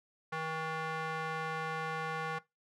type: tone with band-pass filter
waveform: square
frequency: 159.6 Hz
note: D#3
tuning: 44 cents sharp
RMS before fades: -37 dBFS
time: 0.32-2.39 s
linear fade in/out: 10 ms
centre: 1300 Hz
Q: 1.5
effects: noise-tail reverb RT60 0.2 s tail -19 dB re dry